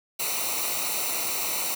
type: noise with comb filter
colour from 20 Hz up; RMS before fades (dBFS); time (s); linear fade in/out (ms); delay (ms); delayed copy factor
white; -28; 0.19-1.75; 10; 0.6; -0.75
effects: none